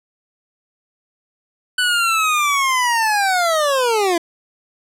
25% pulse linear sweep, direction down, 1500 to 329.6 Hz, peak -11 dBFS, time 1.78-4.18 s, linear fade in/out 5 ms, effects low-pass 12000 Hz 12 dB/octave

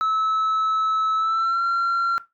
sine tone with pitch glide, 1300 to 1371 Hz, E6 to F6, -24 to -32 cents, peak -16 dBFS, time 0.01-2.18 s, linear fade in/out 0 ms, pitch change +92 cents, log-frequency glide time 1.16-1.63 s, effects noise-tail reverb RT60 0.2 s tail -17 dB re dry + tanh soft clip ceiling -18 dBFS

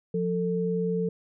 sine tone pair together, 176.7 / 445.3 Hz, F3 / A4, +21 / +21 cents, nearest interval octave + major third, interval 1600 cents, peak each -27 dBFS, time 0.14-1.09 s, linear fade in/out 5 ms, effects none

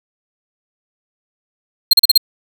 45% pulse tone bursts, 4205 Hz, C8, 8 cents sharp, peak -4 dBFS, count 5, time 1.91-2.177 s, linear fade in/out 5 ms, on 23 ms, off 38 ms, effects 7-bit

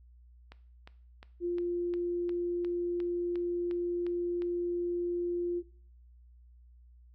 click train, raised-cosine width 0.3 ms, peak -32 dBFS, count 12, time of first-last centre 0.52-4.421 s, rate 2.82 Hz
sine tone, 349.2 Hz, F4, in tune, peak -29 dBFS, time 1.4-5.63 s, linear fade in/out 50 ms
effects noise-tail reverb RT60 0.5 s tail -17 dB re dry + added 60 Hz sine -54 dBFS peak until 7.14 s

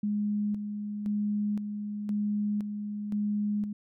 sine tone with tremolo, 207.7 Hz, G#3, in tune, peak -26 dBFS, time 0.03-3.73 s, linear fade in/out 5 ms, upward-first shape square, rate 0.97 Hz, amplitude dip 50%, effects none

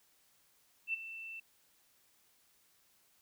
sine tone with ADSR envelope, 2672 Hz, E7, 23 cents sharp, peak -30 dBFS, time 0.87-1.4 s, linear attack 66 ms, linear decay 16 ms, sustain -13 dB, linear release 6 ms, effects white hiss -70 dBFS RMS until 3.21 s

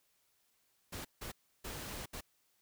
pink noise bursts at uneven times, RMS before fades -44 dBFS, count 4, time 0.92-1.05 / 1.21-1.32 / 1.64-2.06 / 2.13-2.21 s, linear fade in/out 10 ms, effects white hiss -75 dBFS RMS until 2.61 s

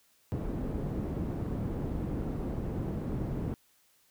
white low-pass noise, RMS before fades -34 dBFS, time 0.32-3.54 s, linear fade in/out 0 ms, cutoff 240 Hz, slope 12 dB/octave, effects white hiss -67 dBFS RMS until 4.1 s

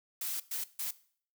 blue noise bursts at uneven times, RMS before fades -36 dBFS, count 3, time 0.21-0.4 / 0.51-0.64 / 0.79-0.91 s, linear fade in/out 5 ms, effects noise-tail reverb RT60 0.5 s tail -18 dB re dry

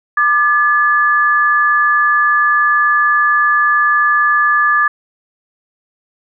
sine tone pair together, 1192.2 / 1713 Hz, D6 / A6, +26 / -47 cents, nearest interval tritone, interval 627 cents, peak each -12 / -12 dBFS, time 0.17-4.88 s, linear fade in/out 5 ms, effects none

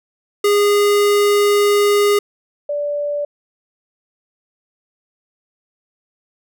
square / sine tone pair in turn, 410 / 582.7 Hz, G#4 / D5, -22 / -14 cents, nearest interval tritone, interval 608 cents, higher second, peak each -12 / -18 dBFS, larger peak first, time 0.44-2.19 / 2.69-3.25 s, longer first, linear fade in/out 5 ms, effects none

